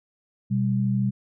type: tone pair together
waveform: sine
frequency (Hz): 124.9 / 197.85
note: B2 / G3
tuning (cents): +20 / +16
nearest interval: minor sixth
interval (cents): 796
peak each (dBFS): -23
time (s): 0.5-1.11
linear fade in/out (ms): 20
effects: none